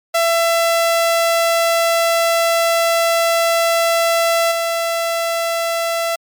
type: tone with level steps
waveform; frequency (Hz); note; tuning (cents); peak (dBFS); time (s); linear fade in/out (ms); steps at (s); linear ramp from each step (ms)
sawtooth; 670; E5; +28; -9 / -13; 0.14-6.16; 10; 4.51; 10
effects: MP3 96 kbps